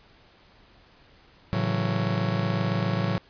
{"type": "chord", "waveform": "45% pulse", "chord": "F# minor seventh", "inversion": "first", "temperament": "just", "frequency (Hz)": [111, 138.75, 166.5, 185], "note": ["A2", "C#3", "E3", "F#3"], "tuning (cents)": [16, 2, 18, 0], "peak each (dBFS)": [-28, -31, -31, -29], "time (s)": [1.53, 3.18], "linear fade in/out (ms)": 0, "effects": ["pink hiss -56 dBFS RMS until 3.29 s", "resampled to 11025 Hz"]}